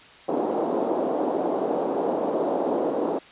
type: band-pass noise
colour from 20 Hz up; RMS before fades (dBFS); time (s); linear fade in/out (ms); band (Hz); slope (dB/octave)
pink; -25; 0.28-3.19; 10; 290 to 770; 24
effects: white hiss -48 dBFS RMS until 3.31 s + resampled to 8000 Hz